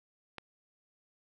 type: click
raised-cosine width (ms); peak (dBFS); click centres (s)
0.3; -25; 0.383
effects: none